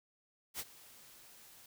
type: noise with ADSR envelope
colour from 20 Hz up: white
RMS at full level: -39 dBFS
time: 0.54-1.66 s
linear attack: 56 ms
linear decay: 41 ms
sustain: -19 dB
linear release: 3 ms
effects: none